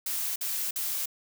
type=noise bursts; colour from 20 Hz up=blue; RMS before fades=-31 dBFS; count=3; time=0.06-1.058 s; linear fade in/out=5 ms; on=300 ms; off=49 ms; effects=none